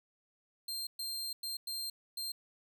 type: tone bursts at uneven times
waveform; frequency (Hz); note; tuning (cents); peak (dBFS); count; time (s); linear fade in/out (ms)
sawtooth; 4177; C8; -4; -34; 5; 0.68-0.87 / 0.99-1.33 / 1.43-1.57 / 1.67-1.9 / 2.17-2.32; 5
effects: none